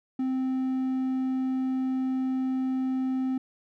triangle tone, 260.5 Hz, C4, 7 cents flat, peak -23 dBFS, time 0.19-3.38 s, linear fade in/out 5 ms, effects none

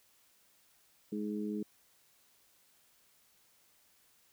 harmonic tone, 105 Hz, G#2, 19 cents sharp, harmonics 2 / 3 / 4, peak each -36 / -40 / -42 dBFS, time 1.12-1.63 s, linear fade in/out 5 ms, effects white hiss -68 dBFS RMS until 4.32 s

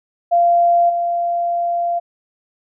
sine tone with level steps, 691 Hz, F5, 19 cents flat, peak -10 / -16 dBFS, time 0.31-2 s, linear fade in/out 20 ms, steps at 0.89 s, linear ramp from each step 10 ms, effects none

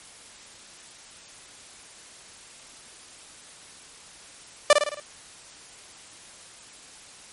sawtooth tone with echo, 590 Hz, D5, 8 cents sharp, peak -7 dBFS, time 4.7-4.73 s, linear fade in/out 2 ms, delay 54 ms, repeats 5, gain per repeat -5 dB, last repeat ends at 5 s, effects white hiss -47 dBFS RMS until 7.32 s + MP3 48 kbps

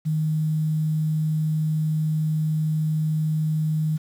sine tone with quantisation, 155.56 Hz, D#3, in tune, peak -20 dBFS, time 0.05-3.98 s, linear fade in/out 20 ms, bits 8, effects none

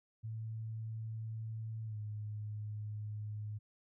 sine tone with pitch glide, 111.1 to 105.78 Hz, A2 to G#2, +17 to +32 cents, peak -39 dBFS, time 0.23-3.59 s, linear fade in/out 20 ms, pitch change -85 cents, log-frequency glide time 1.85-1.97 s, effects none

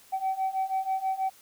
sine beating tone pair, 761 / 767.2 Hz, F#5 / G5, +48 / -37 cents, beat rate 6.2 Hz, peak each -29 / -27 dBFS, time 0.12-1.3 s, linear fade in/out 20 ms, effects tanh soft clip ceiling -22 dBFS + white hiss -56 dBFS RMS until 1.41 s

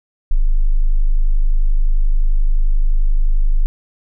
sine tone, 25.73 Hz, G#0, 15 cents flat, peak -9 dBFS, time 0.31-3.66 s, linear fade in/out 0 ms, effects none

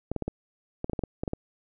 clicks, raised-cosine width 2 ms, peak -16 dBFS, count 12, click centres 0.116 / 0.163 / 0.223 / 0.28 / 0.844 / 0.897 / 0.933 / 0.992 / 1.037 / 1.235 / 1.278 / 1.334 s, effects none

